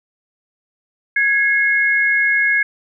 sine tone pair together, 1661.2 / 2164 Hz, G#6 / C#7, 0 / -42 cents, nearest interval perfect fourth, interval 458 cents, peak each -15 / -16 dBFS, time 1.16-2.63 s, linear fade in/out 5 ms, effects none

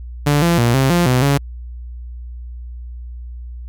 sawtooth tone with pitch steps, 145.6 / 170.5 / 118.7 / 133.8 / 174.2 / 126.3 / 140.7 Hz, D3 / F3 / A#2 / C3 / F3 / B2 / C#3, -15 / -41 / +32 / +39 / -4 / +39 / +26 cents, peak -8 dBFS, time 0.26-1.38 s, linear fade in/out 10 ms, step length 160 ms, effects added 60 Hz sine -28 dBFS peak until 3.68 s

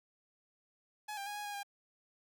sawtooth tone with pitch steps, 844 / 795 / 825 / 830 / 821 / 805 Hz, G#5 / G5 / G#5 / G#5 / G#5 / G5, +28 / +24 / -12 / -1 / -20 / +46 cents, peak -36 dBFS, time 1.08-1.632 s, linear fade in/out 10 ms, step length 92 ms, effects none

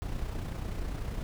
brown noise with amplitude modulation, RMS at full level -33 dBFS, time 0.02-1.23 s, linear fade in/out 0 ms, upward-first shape sine, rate 30.3 Hz, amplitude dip 45%, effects none

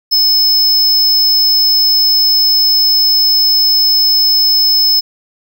square tone, 5210 Hz, E8, 21 cents flat, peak -8 dBFS, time 0.11-5.01 s, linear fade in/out 20 ms, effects none

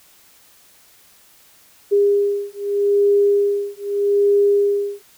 sine beating tone pair, 404.5 / 405.31 Hz, G#4 / G#4, -46 / -42 cents, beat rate 0.81 Hz, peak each -17 dBFS, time 1.91-5.02 s, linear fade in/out 20 ms, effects white hiss -51 dBFS RMS until 5.17 s

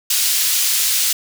pink high-pass noise, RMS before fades -17 dBFS, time 0.1-1.13 s, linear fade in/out 5 ms, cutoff 4000 Hz, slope 12 dB/octave, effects none

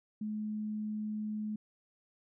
sine tone, 213.2 Hz, G#3, 46 cents sharp, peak -34 dBFS, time 0.21-1.56 s, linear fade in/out 5 ms, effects none

